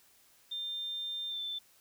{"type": "tone with pitch glide", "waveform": "sine", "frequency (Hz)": [3600, 3538], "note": ["A7", "A7"], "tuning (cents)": [39, 9], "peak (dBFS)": -35, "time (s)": [0.51, 1.59], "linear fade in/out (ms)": 10, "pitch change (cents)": -30, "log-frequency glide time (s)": [1.29, 1.4], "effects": ["white hiss -64 dBFS RMS until 1.8 s"]}